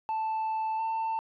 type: tone pair in turn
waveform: sine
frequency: 880 / 893.8 Hz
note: A5 / A5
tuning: 0 / +27 cents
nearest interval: unison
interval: 27 cents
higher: second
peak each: -25 dBFS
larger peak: neither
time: 0.09-0.79 / 0.79-1.19 s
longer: first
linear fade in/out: 0 ms
effects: tanh soft clip ceiling -27 dBFS

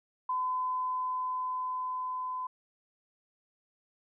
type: tone with level ramp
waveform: sine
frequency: 1015 Hz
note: B5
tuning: 47 cents sharp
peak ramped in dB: -28 to -33 dBFS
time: 0.29-2.47 s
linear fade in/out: 5 ms
effects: none

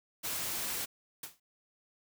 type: noise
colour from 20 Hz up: white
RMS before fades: -36 dBFS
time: 0.23-0.86 s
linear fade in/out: 20 ms
type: noise with exponential decay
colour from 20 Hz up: white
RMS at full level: -38 dBFS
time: 1.23-1.4 s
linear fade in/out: 5 ms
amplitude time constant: 35 ms
effects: none

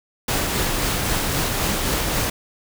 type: noise with tremolo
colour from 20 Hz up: pink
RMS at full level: -21 dBFS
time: 0.28-2.3 s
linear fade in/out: 5 ms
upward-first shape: sine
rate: 3.8 Hz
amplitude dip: 25%
effects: none

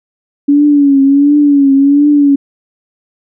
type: tone with vibrato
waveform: sine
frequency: 283.1 Hz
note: C#4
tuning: 37 cents sharp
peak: -4 dBFS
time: 0.48-2.36 s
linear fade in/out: 10 ms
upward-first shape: triangle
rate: 1.4 Hz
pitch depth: 76 cents each way
effects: none

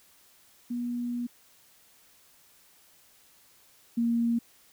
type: tone pair in turn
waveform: sine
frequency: 241.4 / 233.7 Hz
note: B3 / A#3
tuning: -39 / +5 cents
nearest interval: minor second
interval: 56 cents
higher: first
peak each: -29 / -23 dBFS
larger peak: second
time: 0.7-1.27 / 3.97-4.39 s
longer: first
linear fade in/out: 10 ms
effects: white hiss -60 dBFS RMS until 4.72 s

